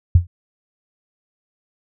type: tone with exponential decay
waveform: sine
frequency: 87.2 Hz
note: F2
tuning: 2 cents flat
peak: -4 dBFS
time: 0.15-0.27 s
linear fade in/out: 5 ms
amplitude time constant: 26 ms
effects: none